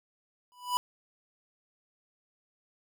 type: tone with exponential growth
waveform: square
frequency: 987.8 Hz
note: B5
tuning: in tune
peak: -23 dBFS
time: 0.52-0.77 s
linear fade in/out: 0 ms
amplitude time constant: 54 ms
effects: none